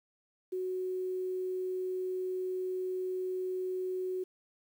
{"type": "tone with quantisation", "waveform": "sine", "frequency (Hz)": 370, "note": "F#4", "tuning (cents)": 0, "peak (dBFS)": -32, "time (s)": [0.52, 4.24], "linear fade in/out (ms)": 10, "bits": 10, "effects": []}